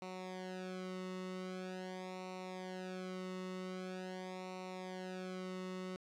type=tone with flanger; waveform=sawtooth; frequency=185 Hz; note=F#3; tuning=in tune; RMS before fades=-45 dBFS; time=0.02-5.96 s; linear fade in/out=0 ms; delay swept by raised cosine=0.61 to 1.26 ms; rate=0.44 Hz; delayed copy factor=-0.9; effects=low-pass 6000 Hz 12 dB/octave + 12-bit